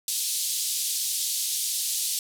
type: band-pass noise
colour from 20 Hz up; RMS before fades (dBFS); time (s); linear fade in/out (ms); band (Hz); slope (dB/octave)
white; -28; 0.08-2.19; 2; 3500 to 12000; 24
effects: none